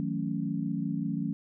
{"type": "chord", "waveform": "sine", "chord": "D# half-diminished seventh", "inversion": "none", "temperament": "equal with one note detuned", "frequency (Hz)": [159.57, 185, 220, 277.2], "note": ["D#3", "F#3", "A3", "C#4"], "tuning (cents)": [44, 0, 0, 0], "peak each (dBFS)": -34, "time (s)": [0, 1.33], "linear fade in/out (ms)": 0, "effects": []}